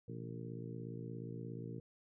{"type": "harmonic tone with a mistuned harmonic", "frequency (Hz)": 57, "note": "A#1", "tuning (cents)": -38, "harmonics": [2, 3, 4, 5, 6, 7, 8], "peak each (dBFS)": [-46, -49, -52, -53, -54, -55, -53], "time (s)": [0.08, 1.8], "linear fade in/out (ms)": 5, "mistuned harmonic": 2, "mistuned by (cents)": 130, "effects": []}